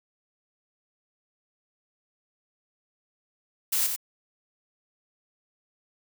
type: noise with echo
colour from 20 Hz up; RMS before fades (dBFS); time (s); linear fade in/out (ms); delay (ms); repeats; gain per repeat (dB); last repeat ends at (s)
blue; -25; 3.72-3.87; 10; 93; 1; -5; 3.963
effects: none